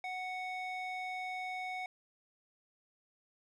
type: tone with band-pass filter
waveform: square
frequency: 740 Hz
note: F#5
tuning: in tune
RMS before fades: -40 dBFS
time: 0.04-1.86 s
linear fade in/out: 2 ms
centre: 1600 Hz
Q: 6.8
effects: none